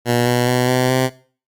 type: tone with pitch steps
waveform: 10% pulse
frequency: 120.4 / 122.58 / 124.79 / 127.04 / 129.34 Hz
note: B2 / B2 / B2 / B2 / C3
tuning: -44 / -13 / +18 / +49 / -20 cents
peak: -6 dBFS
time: 0.05-1.1 s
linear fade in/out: 50 ms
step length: 210 ms
effects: noise-tail reverb RT60 0.4 s tail -18 dB re dry + Opus 48 kbps

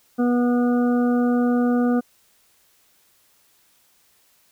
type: harmonic tone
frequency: 243.5 Hz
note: B3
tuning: 24 cents flat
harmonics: 1 / 2 / 3 / 5 / 6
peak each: -17 / -25 / -30 / -34 / -36 dBFS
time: 0.18-2.01 s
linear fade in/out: 20 ms
effects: white hiss -60 dBFS RMS until 4.51 s

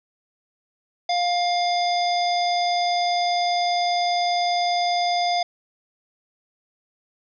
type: harmonic tone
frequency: 705 Hz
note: F5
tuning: 16 cents sharp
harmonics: 1 / 3 / 5 / 7 / 9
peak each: -20 / -31 / -30 / -29 / -42 dBFS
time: 1.09-5.43 s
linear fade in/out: 5 ms
effects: none

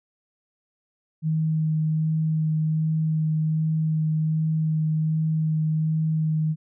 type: tone with vibrato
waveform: sine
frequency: 157.2 Hz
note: D#3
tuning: 18 cents sharp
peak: -20 dBFS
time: 1.22-6.56 s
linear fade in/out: 50 ms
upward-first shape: sine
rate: 1.3 Hz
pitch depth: 11 cents each way
effects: none

